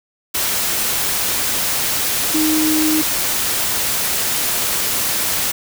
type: tone in noise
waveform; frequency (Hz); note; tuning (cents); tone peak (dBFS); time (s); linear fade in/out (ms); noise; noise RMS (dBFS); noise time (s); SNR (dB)
sine; 311.1; D#4; 0; -15; 2.34-3.02; 10; white; -19; 0.34-5.52; +1
effects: none